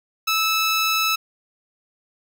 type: tone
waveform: 15% pulse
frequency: 1308 Hz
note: E6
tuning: 14 cents flat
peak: -12 dBFS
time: 0.27-1.16 s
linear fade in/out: 10 ms
effects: none